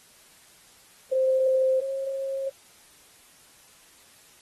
sine tone pair in turn, 523.3 / 539.9 Hz, C5 / C#5, 0 / -46 cents, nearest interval minor second, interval 54 cents, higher second, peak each -19 / -27 dBFS, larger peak first, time 1.12-1.81 / 1.81-2.5 s, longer neither, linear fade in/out 10 ms, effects white hiss -55 dBFS RMS until 4.41 s + AAC 32 kbps

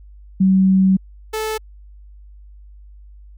sine / sawtooth tone pair in turn, 190 / 436 Hz, F#3 / A4, +46 / -16 cents, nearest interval octave + major second, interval 1438 cents, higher second, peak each -10 / -17 dBFS, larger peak first, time 0.4-0.97 / 1.33-1.58 s, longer first, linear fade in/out 10 ms, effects added 50 Hz sine -39 dBFS peak until 3.37 s

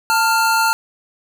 square tone pair together, 893.2 / 1395 Hz, A5 / F6, +26 / -2 cents, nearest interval minor sixth, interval 772 cents, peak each -17 dBFS, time 0.1-0.73 s, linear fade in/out 0 ms, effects none

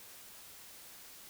silence, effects white hiss -53 dBFS RMS until 1.29 s

